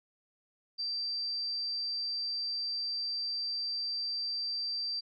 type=tone; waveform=sine; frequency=4688 Hz; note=D8; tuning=4 cents flat; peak=-32 dBFS; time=0.78-5.01 s; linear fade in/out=20 ms; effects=none